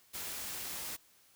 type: noise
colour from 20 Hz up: white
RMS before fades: -41 dBFS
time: 0.13-0.97 s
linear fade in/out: 20 ms
effects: white hiss -65 dBFS RMS until 1.35 s